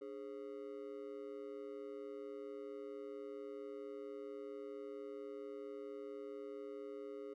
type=tone with amplitude modulation; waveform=triangle; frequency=413.9 Hz; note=G#4; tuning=6 cents flat; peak=-39 dBFS; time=0.01-7.34 s; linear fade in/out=10 ms; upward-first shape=sine; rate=120 Hz; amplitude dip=100%; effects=none